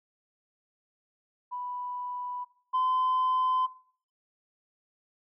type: tone pair in turn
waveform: sine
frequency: 987.8 / 1024.3 Hz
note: B5 / C6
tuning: 0 / -37 cents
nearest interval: minor second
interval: 63 cents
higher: second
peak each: -33 / -22 dBFS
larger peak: second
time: 1.51-2.45 / 2.73-3.67 s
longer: neither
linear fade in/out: 20 ms
effects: noise-tail reverb RT60 0.5 s tail -18 dB re dry + tanh soft clip ceiling -21 dBFS